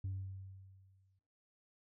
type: tone with exponential decay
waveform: sine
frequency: 95.7 Hz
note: G2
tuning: 41 cents flat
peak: -34 dBFS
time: 0.04-1.19 s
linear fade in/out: 5 ms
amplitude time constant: 250 ms
effects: noise-tail reverb RT60 0.9 s tail -21 dB re dry + tanh soft clip ceiling -35 dBFS